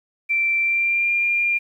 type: tone with pitch glide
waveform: sine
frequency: 2346 to 2398 Hz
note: D7 to D7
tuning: -2 to +36 cents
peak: -17 dBFS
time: 0.29-1.59 s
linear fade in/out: 20 ms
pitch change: +38 cents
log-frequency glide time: 0.6-1.12 s
effects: 9-bit